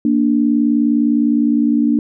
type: tone pair together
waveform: sine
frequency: 233.1 / 292.9 Hz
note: A#3 / D4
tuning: 0 / -5 cents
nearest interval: major third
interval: 395 cents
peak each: -14 dBFS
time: 0.05-1.99 s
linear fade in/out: 2 ms
effects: none